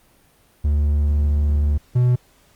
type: tone pair in turn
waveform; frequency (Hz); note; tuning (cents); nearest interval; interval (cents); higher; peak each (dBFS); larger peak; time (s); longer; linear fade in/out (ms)
triangle; 73.42 / 123.79; D2 / B2; 0 / +4; major sixth; 904; second; -13 / -11; second; 0.64-1.78 / 1.95-2.16; first; 10
effects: pink hiss -56 dBFS RMS until 2.55 s + Opus 32 kbps